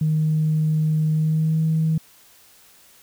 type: tone with pitch glide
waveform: sine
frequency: 155.56 to 159.29 Hz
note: D#3 to D#3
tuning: 0 to +41 cents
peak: -16 dBFS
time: 0.01-1.98 s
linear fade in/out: 5 ms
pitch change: +41 cents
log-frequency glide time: 1.12-1.62 s
effects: tanh soft clip ceiling -12 dBFS + white hiss -52 dBFS RMS until 3.02 s